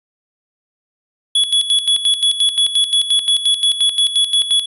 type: tone with tremolo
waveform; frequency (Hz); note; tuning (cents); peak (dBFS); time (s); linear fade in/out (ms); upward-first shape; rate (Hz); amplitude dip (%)
square; 3385; G#7; +32; -11; 1.35-4.66; 5; square; 5.7; 70
effects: resampled to 32000 Hz